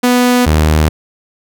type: tone pair in turn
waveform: sawtooth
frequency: 246.9 / 77.45 Hz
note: B3 / D#2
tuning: 0 / -7 cents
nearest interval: octave + minor sixth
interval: 2007 cents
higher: first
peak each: -4 dBFS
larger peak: neither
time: 0.03-0.46 / 0.46-0.89 s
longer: neither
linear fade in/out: 10 ms
effects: none